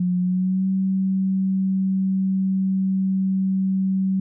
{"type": "tone with pitch glide", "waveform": "sine", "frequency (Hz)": [180, 190.7], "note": ["F#3", "G3"], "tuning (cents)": [-47, -47], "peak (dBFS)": -18, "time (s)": [0, 4.2], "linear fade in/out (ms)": 5, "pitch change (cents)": 100, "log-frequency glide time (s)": [0.19, 0.67], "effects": []}